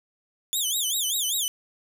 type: tone with vibrato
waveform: 15% pulse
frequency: 3384 Hz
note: G#7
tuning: 32 cents sharp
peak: -17 dBFS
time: 0.53-1.48 s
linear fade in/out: 0 ms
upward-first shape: sine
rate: 5.1 Hz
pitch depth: 220 cents each way
effects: none